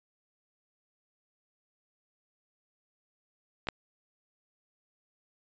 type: clicks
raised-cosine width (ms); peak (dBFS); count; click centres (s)
0.3; -25 / -12; 2; 3.671 / 3.687
effects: resampled to 16000 Hz